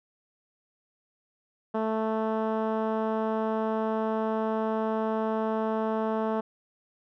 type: tone with low-pass filter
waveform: 10% pulse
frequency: 220 Hz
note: A3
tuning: in tune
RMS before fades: -28 dBFS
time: 1.74-6.41 s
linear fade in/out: 10 ms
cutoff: 970 Hz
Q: 0.69
effects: none